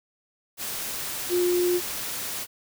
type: tone in noise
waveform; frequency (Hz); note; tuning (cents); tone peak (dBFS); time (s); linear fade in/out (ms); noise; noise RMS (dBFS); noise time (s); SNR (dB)
sine; 354.9; F4; +28; -20; 1.29-1.81; 50; white; -32; 0.57-2.47; +9
effects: none